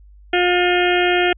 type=harmonic tone; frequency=356.2 Hz; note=F4; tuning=34 cents sharp; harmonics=1 / 2 / 4 / 5 / 6 / 7 / 8 / 9; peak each=-17 / -20 / -23 / -24 / -25 / -25 / -26 / -27 dBFS; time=0.33-1.33 s; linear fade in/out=5 ms; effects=added 50 Hz sine -42 dBFS peak until 1.37 s